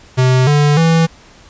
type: tone with pitch steps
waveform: square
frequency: 128.4 / 146.8 / 164.2 Hz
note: C3 / D3 / E3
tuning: -32 / 0 / -6 cents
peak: -9 dBFS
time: 0.17-1.07 s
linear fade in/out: 20 ms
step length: 300 ms
effects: pink hiss -43 dBFS RMS until 1.49 s + resampled to 16000 Hz